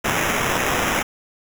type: noise with sample-and-hold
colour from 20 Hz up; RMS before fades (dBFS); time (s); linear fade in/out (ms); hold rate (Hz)
white; -21; 0.04-1.03; 10; 4410
effects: none